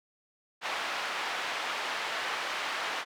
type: band-pass noise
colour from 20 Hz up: pink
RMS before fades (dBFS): -34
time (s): 0.61-3.05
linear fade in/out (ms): 50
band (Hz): 870 to 3200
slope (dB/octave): 12
effects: none